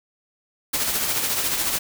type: noise with tremolo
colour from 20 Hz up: white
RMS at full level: -22 dBFS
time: 0.73-1.79 s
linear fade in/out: 10 ms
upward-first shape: sine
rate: 14 Hz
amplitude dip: 40%
effects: none